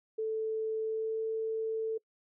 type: tone with pitch glide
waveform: sine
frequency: 440 to 443.8 Hz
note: A4 to A4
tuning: 0 to +15 cents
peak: -30 dBFS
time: 0.18-1.98 s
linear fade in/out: 10 ms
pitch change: +15 cents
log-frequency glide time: 0.81-1.22 s
effects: noise-tail reverb RT60 0.1 s tail -24 dB re dry